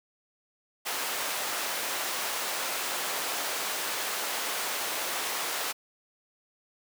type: high-pass noise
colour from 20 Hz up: pink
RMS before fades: -32 dBFS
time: 0.85-5.73 s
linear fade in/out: 20 ms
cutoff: 630 Hz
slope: 12 dB/octave
effects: none